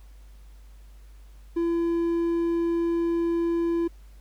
triangle tone, 337.7 Hz, E4, 42 cents sharp, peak -20 dBFS, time 1.56-3.88 s, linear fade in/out 10 ms, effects added 50 Hz sine -45 dBFS peak until 4.2 s + pink hiss -62 dBFS RMS until 4.2 s

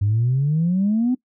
sine exponential sweep, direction up, 98.6 to 259 Hz, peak -15 dBFS, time 0.01-1.15 s, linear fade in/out 10 ms, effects noise-tail reverb RT60 0.1 s tail -21 dB re dry + tanh soft clip ceiling -12 dBFS

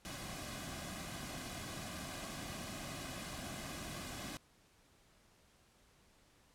pink noise with comb filter, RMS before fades -45 dBFS, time 0.05-4.37 s, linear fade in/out 0 ms, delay 2.2 ms, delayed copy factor -0.6, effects pink hiss -68 dBFS RMS until 6.54 s + low-pass 11000 Hz 12 dB/octave

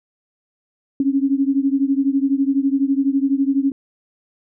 sine beating tone pair, 270.2 / 282.2 Hz, C#4 / C#4, -44 / +31 cents, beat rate 12 Hz, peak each -17 / -19 dBFS, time 1-3.72 s, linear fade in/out 2 ms, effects none

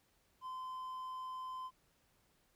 triangle tone, 1029 Hz, C6, 29 cents flat, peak -40 dBFS, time 0.41-1.71 s, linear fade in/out 50 ms, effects pink hiss -74 dBFS RMS until 2.55 s

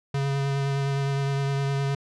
square tone with vibrato, 138.59 Hz, C#3, in tune, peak -24 dBFS, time 0.14-1.95 s, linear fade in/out 5 ms, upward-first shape triangle, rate 9.7 Hz, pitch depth 18 cents each way, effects low-pass 6000 Hz 12 dB/octave

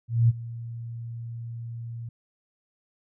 sine tone with ADSR envelope, 116.6 Hz, A#2, 1 cent sharp, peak -14 dBFS, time 0.08-2.09 s, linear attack 210 ms, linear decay 28 ms, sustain -19 dB, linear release 4 ms, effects none

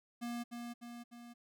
square tone with echo, 237.9 Hz, A#3, 35 cents sharp, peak -39 dBFS, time 0.21-0.44 s, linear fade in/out 20 ms, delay 300 ms, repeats 3, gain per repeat -4 dB, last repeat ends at 1.34 s, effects none

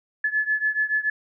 sine beating tone pair, 1718 / 1725 Hz, A6 / A6, -42 / -35 cents, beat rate 7 Hz, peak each -23 / -25 dBFS, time 0.24-1.1 s, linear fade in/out 5 ms, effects none

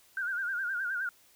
sine tone with vibrato, 1500 Hz, F#6, 23 cents sharp, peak -30 dBFS, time 0.17-1.09 s, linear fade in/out 2 ms, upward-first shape sine, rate 9.6 Hz, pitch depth 110 cents each way, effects white hiss -62 dBFS RMS until 1.35 s

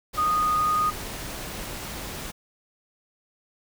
sine tone in noise, 1236 Hz, D#6, 12 cents flat, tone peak -20 dBFS, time 0.17-0.91 s, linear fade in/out 20 ms, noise pink, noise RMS -35 dBFS, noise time 0.13-2.32 s, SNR +12 dB, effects none

